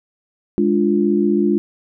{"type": "chord", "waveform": "sine", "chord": "D diminished", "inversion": "second", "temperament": "equal", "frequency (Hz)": [207.7, 293.7, 349.2], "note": ["Ab3", "D4", "F4"], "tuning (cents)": [0, 0, 0], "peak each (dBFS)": [-17, -19, -17], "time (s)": [0.58, 1.58], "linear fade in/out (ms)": 0, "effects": []}